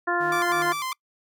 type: harmonic tone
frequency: 349.2 Hz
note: F4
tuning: in tune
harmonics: 1 / 2 / 3 / 4 / 5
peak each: -28 / -28 / -28 / -28 / -28 dBFS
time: 0.07-0.73 s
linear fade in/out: 10 ms
type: tone with tremolo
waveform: sawtooth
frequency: 155.56 Hz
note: D#3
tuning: in tune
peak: -33 dBFS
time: 0.2-0.83 s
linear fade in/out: 5 ms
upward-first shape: sine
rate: 2.9 Hz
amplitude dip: 90%
type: tone with vibrato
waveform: sawtooth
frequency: 1100 Hz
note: C#6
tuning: 14 cents flat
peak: -24 dBFS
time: 0.32-0.93 s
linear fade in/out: 2 ms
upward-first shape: square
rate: 5 Hz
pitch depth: 100 cents each way
effects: noise-tail reverb RT60 0.1 s tail -26 dB re dry